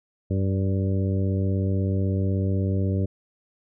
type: harmonic tone with a mistuned harmonic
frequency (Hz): 96.2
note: G2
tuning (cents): -32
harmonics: 1 / 2 / 3 / 4 / 5 / 6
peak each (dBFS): -22 / -28 / -32 / -34 / -36 / -38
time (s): 0.3-3.06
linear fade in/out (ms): 10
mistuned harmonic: 6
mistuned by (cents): +19
effects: none